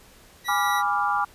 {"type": "tone", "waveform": "25% pulse", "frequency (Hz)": 1942, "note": "B6", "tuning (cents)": -30, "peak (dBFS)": -24, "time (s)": [0.44, 0.83], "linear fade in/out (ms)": 50}
{"type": "chord", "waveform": "sine", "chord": "G# diminished seventh", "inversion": "none", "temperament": "equal with one note detuned", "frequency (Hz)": [822, 987.8, 1174.7, 1396.9], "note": ["G#5", "B5", "D6", "F6"], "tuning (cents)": [-18, 0, 0, 0], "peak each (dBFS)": [-25, -29, -25, -28], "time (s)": [0.48, 1.25], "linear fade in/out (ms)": 10}
{"effects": ["pink hiss -52 dBFS RMS until 1.34 s", "resampled to 32000 Hz"]}